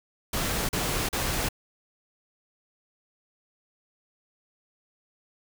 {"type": "noise bursts", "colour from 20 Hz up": "pink", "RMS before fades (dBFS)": -28, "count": 3, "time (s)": [0.33, 1.488], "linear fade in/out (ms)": 5, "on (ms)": 360, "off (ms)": 39, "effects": []}